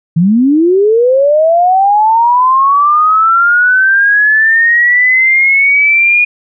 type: linear sweep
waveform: sine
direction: up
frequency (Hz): 155.56 to 2452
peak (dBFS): -5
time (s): 0.16-6.25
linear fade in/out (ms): 10
effects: none